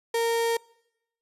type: tone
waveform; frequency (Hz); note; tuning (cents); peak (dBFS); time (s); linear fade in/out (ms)
35% pulse; 462; A#4; -16; -21; 0.14-0.57; 5
effects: noise-tail reverb RT60 0.8 s tail -24 dB re dry + resampled to 32000 Hz